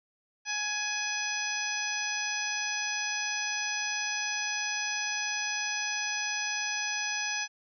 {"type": "harmonic tone with a mistuned harmonic", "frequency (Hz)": 837, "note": "G#5", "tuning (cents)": 13, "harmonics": [1, 2, 3, 4, 5, 6, 7], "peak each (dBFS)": [-40, -35, -35, -42, -45, -38, -36], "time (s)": [0.45, 7.48], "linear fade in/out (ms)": 50, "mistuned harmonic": 7, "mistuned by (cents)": 24, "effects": []}